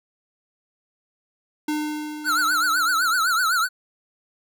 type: tone with exponential decay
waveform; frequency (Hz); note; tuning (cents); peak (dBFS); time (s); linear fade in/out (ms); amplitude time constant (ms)
square; 302.3; D#4; -50; -22; 1.68-3.66; 5; 430
type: tone with vibrato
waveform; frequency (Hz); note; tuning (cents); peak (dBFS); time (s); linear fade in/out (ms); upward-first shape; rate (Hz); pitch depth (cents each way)
square; 1396.9; F6; 0; -19; 2.24-3.69; 50; triangle; 7.9; 170
effects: none